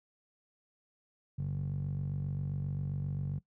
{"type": "tone with band-pass filter", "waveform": "15% pulse", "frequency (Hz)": 47.54, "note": "F#1", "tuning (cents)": 48, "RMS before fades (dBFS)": -35, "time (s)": [1.38, 3.39], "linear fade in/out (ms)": 10, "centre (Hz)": 130, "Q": 4.6, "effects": ["noise-tail reverb RT60 0.1 s tail -19 dB re dry"]}